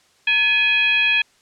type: tone with frequency modulation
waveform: sine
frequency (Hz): 2500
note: D#7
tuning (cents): +8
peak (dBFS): -14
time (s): 0.27-1.22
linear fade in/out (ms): 5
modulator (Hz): 791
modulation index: 0.83
effects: white hiss -57 dBFS RMS until 1.41 s + low-pass 7000 Hz 12 dB/octave